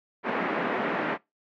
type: band-pass noise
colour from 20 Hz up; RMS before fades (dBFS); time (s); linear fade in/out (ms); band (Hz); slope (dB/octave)
pink; -28; 0.23-1.18; 50; 220 to 2200; 24
effects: noise-tail reverb RT60 0.2 s tail -22 dB re dry + MP3 96 kbps